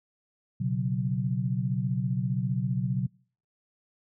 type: chord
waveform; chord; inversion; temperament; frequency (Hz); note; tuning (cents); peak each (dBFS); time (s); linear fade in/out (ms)
sine; B suspended second; none; equal; 123.47 / 138.59 / 185; B2 / C#3 / F#3; 0 / 0 / 0; -29 / -30 / -30; 0.6-3.07; 10
effects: noise-tail reverb RT60 0.5 s tail -26 dB re dry